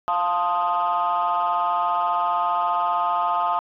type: chord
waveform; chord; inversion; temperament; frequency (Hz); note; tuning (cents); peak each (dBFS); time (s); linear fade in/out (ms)
sine; F dominant seventh; none; equal; 698.5 / 880 / 1046.5 / 1244.5; F5 / A5 / C6 / Eb6; 0 / 0 / 0 / 0; -24 / -23 / -25 / -23; 0.08-3.59; 0
effects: tanh soft clip ceiling -14 dBFS